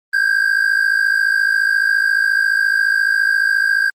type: tone pair together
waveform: triangle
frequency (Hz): 1568 / 1622.4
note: G6 / G#6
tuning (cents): 0 / -41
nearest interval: minor second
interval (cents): 59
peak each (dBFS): -14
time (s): 0.13-3.9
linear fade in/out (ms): 5
effects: Opus 24 kbps